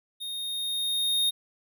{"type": "tone with level ramp", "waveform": "square", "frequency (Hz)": 3700, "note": "A#7", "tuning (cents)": -14, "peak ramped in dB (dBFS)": [-34, -22], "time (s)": [0.2, 1.31], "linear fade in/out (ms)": 20, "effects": []}